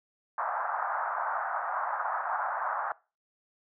pink band-pass noise, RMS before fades -32 dBFS, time 0.38-2.92 s, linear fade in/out 2 ms, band 700 to 1500 Hz, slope 48 dB/octave, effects noise-tail reverb RT60 0.3 s tail -21 dB re dry

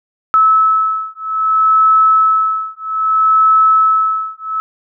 sine beating tone pair, 1300 / 1300.62 Hz, E6 / E6, -24 / -24 cents, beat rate 0.62 Hz, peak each -12 dBFS, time 0.34-4.6 s, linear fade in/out 0 ms, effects none

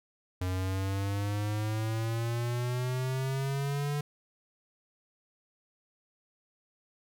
square exponential sweep, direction up, 91 to 146.83 Hz, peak -30 dBFS, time 0.41-4.01 s, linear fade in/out 5 ms, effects none

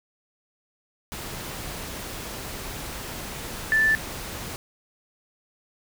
sine tone in noise, 1760 Hz, A6, in tune, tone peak -17 dBFS, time 3.72-3.95 s, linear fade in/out 0 ms, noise pink, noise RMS -35 dBFS, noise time 1.12-4.56 s, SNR +15 dB, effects none

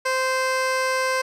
15% pulse tone, 520 Hz, C5, 11 cents flat, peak -14 dBFS, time 0.05-1.22 s, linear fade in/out 10 ms, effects low-pass 9000 Hz 12 dB/octave

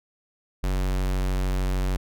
square tone, 46.63 Hz, F#1, 14 cents sharp, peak -23 dBFS, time 0.63-1.97 s, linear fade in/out 10 ms, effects none

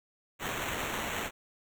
white noise with sample-and-hold, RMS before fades -35 dBFS, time 0.39-1.31 s, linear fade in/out 50 ms, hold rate 4900 Hz, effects none

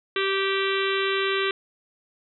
harmonic tone with a mistuned harmonic, 389.5 Hz, G4, 11 cents flat, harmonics 1 / 3 / 4 / 5 / 6 / 7 / 8 / 9 / 10, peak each -25 / -30 / -31 / -32 / -33 / -33 / -34 / -35 / -35 dBFS, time 0.16-1.51 s, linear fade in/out 2 ms, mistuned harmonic 9, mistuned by -15 cents, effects none

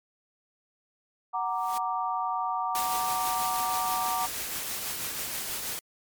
sine chord, Gb augmented, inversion none, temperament equal with one note detuned, 743.8 / 932.3 / 1174.7 Hz, Gb5 / Bb5 / D6, +9 / 0 / 0 cents, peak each -31 dBFS, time 1.33-4.27 s, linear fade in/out 20 ms
white noise with exponential growth, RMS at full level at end -36 dBFS, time 1.45-1.78 s, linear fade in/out 5 ms, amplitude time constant 71 ms
white noise with tremolo, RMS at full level -32 dBFS, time 2.75-5.79 s, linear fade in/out 0 ms, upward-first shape triangle, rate 6.2 Hz, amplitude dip 35%
effects MP3 96 kbps

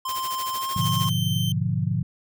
square tone with pitch glide, 1045 to 1067.6 Hz, C6 to C6, -2 to +35 cents, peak -27 dBFS, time 0.05-1.09 s, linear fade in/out 5 ms, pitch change +37 cents, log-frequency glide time 0.53-0.73 s
white noise with tremolo, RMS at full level -33 dBFS, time 0.08-1.1 s, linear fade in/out 10 ms, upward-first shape sine, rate 13 Hz, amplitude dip 85%
sine chord, G# diminished seventh, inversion none, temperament equal, 103.83 / 123.47 / 146.83 / 174.61 Hz, G#2 / B2 / D3 / F3, 0 / 0 / 0 / 0 cents, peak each -27 dBFS, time 0.76-2.03 s, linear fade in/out 5 ms
40% pulse tone, 3112 Hz, G7, 13 cents flat, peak -28 dBFS, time 0.81-1.52 s, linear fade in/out 2 ms
effects none

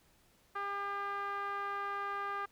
5% pulse tone with low-pass filter, 401.2 Hz, G4, 40 cents sharp, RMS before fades -38 dBFS, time 0.55-2.46 s, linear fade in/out 10 ms, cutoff 1300 Hz, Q 3.3, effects pink hiss -68 dBFS RMS until 2.51 s

